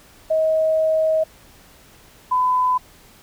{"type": "tone pair in turn", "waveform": "sine", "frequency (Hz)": [634, 1006.4], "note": ["D#5", "B5"], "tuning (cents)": [32, 32], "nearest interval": "minor sixth", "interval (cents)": 800, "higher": "second", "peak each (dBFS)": -15, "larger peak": "neither", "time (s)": [[0.3, 1.24], [2.31, 2.78]], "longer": "first", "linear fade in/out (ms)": 10, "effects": ["pink hiss -49 dBFS RMS until 3.22 s"]}